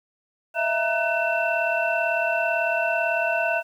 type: tone cluster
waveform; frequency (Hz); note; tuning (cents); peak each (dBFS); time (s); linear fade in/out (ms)
sine; 635 / 673 / 936 / 1503 / 2684; D#5 / E5 / A#5 / F#6 / E7; +35 / +36 / +7 / +27 / +31; -29 / -24 / -32 / -26 / -27; 0.54-3.63; 50
effects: tanh soft clip ceiling -9 dBFS + 9-bit